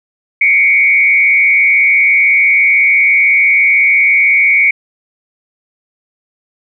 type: tone with frequency modulation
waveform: sine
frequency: 2235 Hz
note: C#7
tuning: 14 cents sharp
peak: -6 dBFS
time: 0.41-4.71 s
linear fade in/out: 5 ms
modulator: 106 Hz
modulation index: 0.92
effects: none